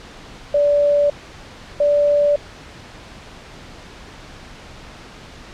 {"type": "tone pair in turn", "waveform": "sine", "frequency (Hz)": [580, 582.3], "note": ["D5", "D5"], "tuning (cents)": [-22, -15], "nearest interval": "unison", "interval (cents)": 7, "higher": "second", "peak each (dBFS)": -12, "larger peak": "neither", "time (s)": [[0.54, 1.1], [1.8, 2.36]], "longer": "neither", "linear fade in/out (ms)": 5, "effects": ["pink hiss -39 dBFS RMS until 5.53 s", "low-pass 5000 Hz 12 dB/octave"]}